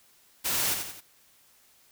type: noise with echo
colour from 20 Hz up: white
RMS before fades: -28 dBFS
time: 0.44-0.75 s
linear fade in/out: 20 ms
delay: 87 ms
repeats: 3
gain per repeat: -6 dB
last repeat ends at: 1.011 s
effects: white hiss -61 dBFS RMS until 1.91 s